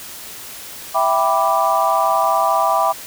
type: chord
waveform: sine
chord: E minor seventh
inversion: none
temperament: equal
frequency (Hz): 659.3 / 784 / 987.8 / 1174.7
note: E5 / G5 / B5 / D6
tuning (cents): 0 / 0 / 0 / 0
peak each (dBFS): -19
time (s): 0.94-2.93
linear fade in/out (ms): 20
effects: white hiss -34 dBFS RMS until 3.06 s

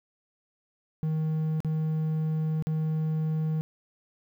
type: tone with dropouts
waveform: triangle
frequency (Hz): 157.1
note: D#3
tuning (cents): +17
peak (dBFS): -23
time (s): 1.03-3.61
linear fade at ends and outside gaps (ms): 0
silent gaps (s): 1.604-1.647 / 2.624-2.67
effects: 10-bit

